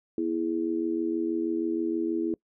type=tone with amplitude modulation; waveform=sine; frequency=329.6 Hz; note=E4; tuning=in tune; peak=-21 dBFS; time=0.18-2.34 s; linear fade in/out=2 ms; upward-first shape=sine; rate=86.3 Hz; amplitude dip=90%; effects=noise-tail reverb RT60 0.1 s tail -24 dB re dry